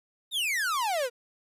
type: exponential sweep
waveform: 45% pulse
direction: down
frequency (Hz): 3797 to 462.3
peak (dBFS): -26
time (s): 0.31-1.1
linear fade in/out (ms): 50
effects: resampled to 32000 Hz + 11-bit